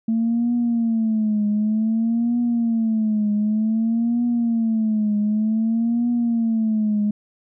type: tone with vibrato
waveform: sine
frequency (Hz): 223.5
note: A3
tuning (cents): +27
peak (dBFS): -16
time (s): 0.08-7.11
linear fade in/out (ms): 5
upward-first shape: triangle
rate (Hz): 0.54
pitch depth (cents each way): 130
effects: tanh soft clip ceiling -13 dBFS